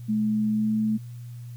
sine tone with pitch glide, 214.7 to 217.1 Hz, A3 to A3, -42 to -23 cents, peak -21 dBFS, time 0.08-0.98 s, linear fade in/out 20 ms, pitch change +19 cents, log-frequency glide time 0.52-0.72 s, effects added 120 Hz sine -36 dBFS peak until 1.56 s + white hiss -59 dBFS RMS until 1.56 s

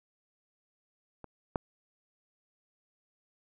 clicks, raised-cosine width 1 ms, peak -30 / -15 dBFS, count 2, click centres 1.243 / 1.558 s, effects none

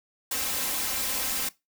white noise with comb filter, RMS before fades -29 dBFS, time 0.31-1.49 s, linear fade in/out 5 ms, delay 3.8 ms, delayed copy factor +0.75, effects noise-tail reverb RT60 0.2 s tail -19 dB re dry

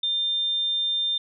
sine tone, 3600 Hz, A7, 39 cents sharp, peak -22 dBFS, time 0.03-1.18 s, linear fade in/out 5 ms, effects none

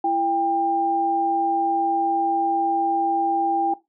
sine tone pair together, 334.7 / 796 Hz, E4 / G5, +26 / +26 cents, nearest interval octave + minor third, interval 1500 cents, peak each -25 / -19 dBFS, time 0.04-3.74 s, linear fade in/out 5 ms, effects noise-tail reverb RT60 0.2 s tail -17 dB re dry

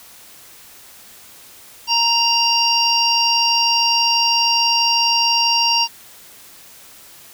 harmonic tone, 932.3 Hz, A#5, in tune, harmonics 1 / 3 / 5 / 6, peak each -19 / -19 / -19 / -19 dBFS, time 1.87-5.88 s, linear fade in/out 50 ms, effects white hiss -43 dBFS RMS until 7.33 s

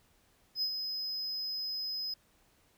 triangle tone with ADSR envelope, 5060 Hz, D#8, 28 cents sharp, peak -27 dBFS, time 0.55-2.14 s, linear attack 71 ms, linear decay 75 ms, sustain -6 dB, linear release 5 ms, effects pink hiss -68 dBFS RMS until 2.77 s

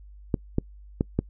clicks, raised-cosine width 3 ms, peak -9 dBFS, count 4, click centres 0.342 / 0.584 / 1.009 / 1.19 s, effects noise-tail reverb RT60 0.1 s tail -26 dB re dry + added 50 Hz sine -44 dBFS peak until 1.29 s

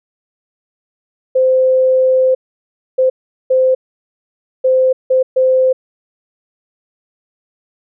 sine tone bursts at uneven times, 518 Hz, C5, 17 cents flat, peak -8 dBFS, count 6, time 1.35-2.35 / 2.98-3.1 / 3.5-3.75 / 4.64-4.93 / 5.1-5.23 / 5.36-5.73 s, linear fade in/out 10 ms, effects none

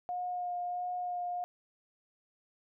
sine tone with vibrato, 715 Hz, F5, 41 cents sharp, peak -33 dBFS, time 0.09-1.44 s, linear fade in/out 0 ms, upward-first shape sine, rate 1.5 Hz, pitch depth 13 cents each way, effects none

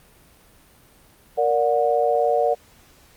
sine chord, Bb augmented, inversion none, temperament just, 466.2 / 582.7 / 728.4 Hz, Bb4 / D5 / F#5, 0 / -14 / -27 cents, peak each -21 dBFS, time 1.37-2.55 s, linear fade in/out 20 ms, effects pink hiss -53 dBFS RMS until 3.16 s + Opus 32 kbps

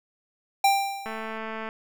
square tone with exponential decay, 790 Hz, G5, 13 cents sharp, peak -16 dBFS, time 0.64-1.38 s, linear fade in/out 5 ms, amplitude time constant 160 ms
click train, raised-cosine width 0.5 ms, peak -20 dBFS, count 140, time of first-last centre 1.06-1.689 s, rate 221 Hz
effects none

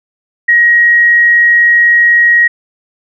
sine tone, 1892 Hz, A#6, 25 cents sharp, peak -4 dBFS, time 0.48-2.48 s, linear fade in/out 10 ms, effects none

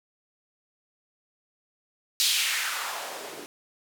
blue noise with band-pass filter sweep, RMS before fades -29 dBFS, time 2.2-3.46 s, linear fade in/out 0 ms, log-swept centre 4100 to 290 Hz, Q 1.8, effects none

